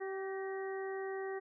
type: harmonic tone with a mistuned harmonic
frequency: 386.1 Hz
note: G4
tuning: 26 cents flat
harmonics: 1 / 2 / 3 / 4 / 5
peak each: -38 / -46 / -52 / -53 / -48 dBFS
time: 0-1.4 s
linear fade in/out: 20 ms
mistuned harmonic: 5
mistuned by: -37 cents
effects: none